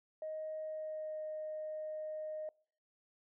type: tone with pitch glide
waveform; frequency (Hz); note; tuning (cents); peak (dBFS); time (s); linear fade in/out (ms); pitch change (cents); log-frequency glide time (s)
sine; 625 to 618.9; D#5 to D#5; +8 to -9; -38; 0.22-2.49; 2; -17; 0.6-1.24
effects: noise-tail reverb RT60 0.5 s tail -26 dB re dry + tanh soft clip ceiling -34 dBFS